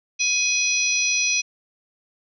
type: harmonic tone with a mistuned harmonic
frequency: 838 Hz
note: G#5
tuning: 15 cents sharp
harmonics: 3 / 4 / 5 / 6 / 7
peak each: -22 / -32 / -29 / -32 / -22 dBFS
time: 0.19-1.42 s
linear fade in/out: 20 ms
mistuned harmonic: 5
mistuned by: -34 cents
effects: none